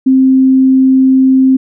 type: tone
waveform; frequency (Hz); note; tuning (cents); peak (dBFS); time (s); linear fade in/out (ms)
sine; 262.9; C4; +8; -4; 0.06-1.57; 10
effects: none